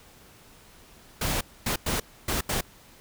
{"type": "noise bursts at uneven times", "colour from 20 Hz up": "pink", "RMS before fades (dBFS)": -27, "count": 5, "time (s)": [[1.21, 1.41], [1.66, 1.76], [1.86, 2], [2.28, 2.41], [2.49, 2.61]], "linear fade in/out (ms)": 5, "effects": ["pink hiss -53 dBFS RMS until 3 s"]}